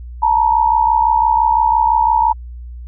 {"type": "tone pair together", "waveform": "sine", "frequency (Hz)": [880, 945.9], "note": ["A5", "A#5"], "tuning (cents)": [0, 25], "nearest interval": "minor second", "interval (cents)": 125, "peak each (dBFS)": -13, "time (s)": [0.22, 2.33], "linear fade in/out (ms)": 10, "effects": ["added 60 Hz sine -28 dBFS peak until 2.87 s"]}